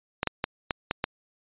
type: clicks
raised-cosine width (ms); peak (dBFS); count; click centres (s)
0.3; -9; 6; 0.231 / 0.273 / 0.441 / 0.708 / 0.911 / 1.041
effects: resampled to 8000 Hz